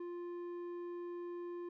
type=tone with low-pass filter; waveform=square; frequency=349.2 Hz; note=F4; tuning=in tune; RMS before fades=-44 dBFS; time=0-1.69 s; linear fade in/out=5 ms; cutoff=980 Hz; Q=0.65; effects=none